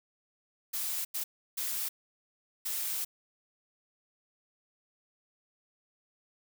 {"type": "noise bursts at uneven times", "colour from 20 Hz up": "blue", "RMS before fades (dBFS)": -34, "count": 4, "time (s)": [[0.73, 1.05], [1.14, 1.24], [1.57, 1.89], [2.65, 3.05]], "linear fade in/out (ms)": 10, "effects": []}